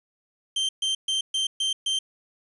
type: tone bursts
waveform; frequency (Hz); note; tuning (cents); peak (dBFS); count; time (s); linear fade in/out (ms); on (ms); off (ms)
40% pulse; 3136; G7; 0; -22; 6; 0.56-1.99; 5; 130; 130
effects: resampled to 24000 Hz + 9-bit